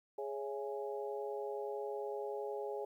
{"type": "harmonic tone with a mistuned harmonic", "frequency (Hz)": 138.59, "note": "C#3", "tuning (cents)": 0, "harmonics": [3, 4, 5, 6], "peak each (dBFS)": [-40, -44, -49, -46], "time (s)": [0.18, 2.85], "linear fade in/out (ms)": 5, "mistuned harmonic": 5, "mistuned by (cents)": -71, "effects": ["12-bit"]}